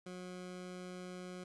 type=tone; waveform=20% pulse; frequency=181.4 Hz; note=F#3; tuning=34 cents flat; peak=-40 dBFS; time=0.06-1.44 s; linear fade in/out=5 ms; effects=resampled to 22050 Hz + 12-bit